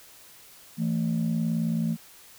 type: tone pair together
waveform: sine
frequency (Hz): 164.81 / 223.7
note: E3 / A3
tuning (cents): 0 / +29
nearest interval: perfect fourth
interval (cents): 529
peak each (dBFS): -25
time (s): 0.77-1.97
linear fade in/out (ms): 50
effects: tanh soft clip ceiling -19 dBFS + white hiss -51 dBFS RMS until 2.38 s